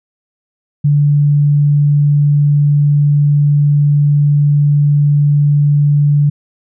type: tone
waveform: sine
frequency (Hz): 145.6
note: D3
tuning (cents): -15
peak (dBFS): -7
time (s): 0.84-6.3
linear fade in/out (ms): 10
effects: none